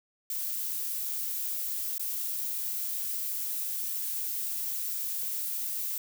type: noise with dropouts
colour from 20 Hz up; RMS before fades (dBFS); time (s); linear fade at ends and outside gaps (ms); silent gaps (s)
violet; -33; 0.3-5.98; 2; 1.981-1.995
effects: none